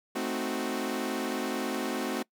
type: chord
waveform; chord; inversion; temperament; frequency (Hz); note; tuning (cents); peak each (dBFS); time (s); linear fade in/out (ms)
sawtooth; A diminished seventh; none; equal; 220 / 261.6 / 311.1 / 370; A3 / C4 / Eb4 / Gb4; 0 / 0 / 0 / 0; -32 / -30 / -34 / -31; 0.15-2.23; 10
effects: noise-tail reverb RT60 0.1 s tail -23 dB re dry